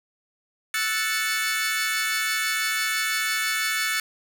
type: chord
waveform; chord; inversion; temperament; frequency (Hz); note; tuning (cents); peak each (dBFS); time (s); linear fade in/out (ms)
sawtooth; F# minor seventh; third; equal; 1318.5 / 1480 / 1760 / 2217; E6 / F#6 / A6 / C#7; 0 / 0 / 0 / 0; -28 / -27 / -24 / -24; 0.74-4; 2
effects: none